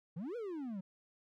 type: exponential two-way sweep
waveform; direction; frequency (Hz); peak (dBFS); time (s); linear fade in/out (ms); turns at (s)
triangle; up then down; 149.5 to 500 to 180.3; -37; 0.16-0.81; 10; 0.36
effects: none